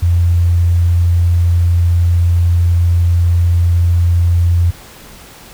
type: tone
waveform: sine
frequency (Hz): 86.4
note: F2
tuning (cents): -18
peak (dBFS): -8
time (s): 0.02-4.71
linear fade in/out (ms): 10
effects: pink hiss -37 dBFS RMS until 5.53 s